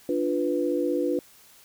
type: chord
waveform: sine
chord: B diminished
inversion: first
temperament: equal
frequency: 293.7 / 349.2 / 493.9 Hz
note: D4 / F4 / B4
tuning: 0 / 0 / 0 cents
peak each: -27 dBFS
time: 0.09-1.19 s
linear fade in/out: 2 ms
effects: white hiss -54 dBFS RMS until 1.64 s